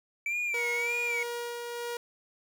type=tone with vibrato; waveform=triangle; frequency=2305 Hz; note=D7; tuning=33 cents flat; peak=-27 dBFS; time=0.26-1.23 s; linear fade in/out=2 ms; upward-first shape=sine; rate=1.7 Hz; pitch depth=100 cents each way
type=tone with tremolo; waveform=sawtooth; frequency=476.2 Hz; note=A#4; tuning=37 cents sharp; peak=-29 dBFS; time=0.54-1.97 s; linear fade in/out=2 ms; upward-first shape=sine; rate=1.6 Hz; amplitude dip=30%
effects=none